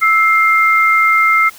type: tone pair together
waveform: sine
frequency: 1314.1 / 2107 Hz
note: E6 / C7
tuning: -6 / +12 cents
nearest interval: minor sixth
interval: 818 cents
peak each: -11 dBFS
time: 0.01-1.5 s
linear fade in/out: 20 ms
effects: white hiss -39 dBFS RMS until 1.58 s